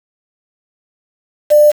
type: tone with quantisation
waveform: sine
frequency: 596 Hz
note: D5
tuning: 25 cents sharp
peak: -4 dBFS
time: 1.5-1.72 s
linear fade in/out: 20 ms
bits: 4
effects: none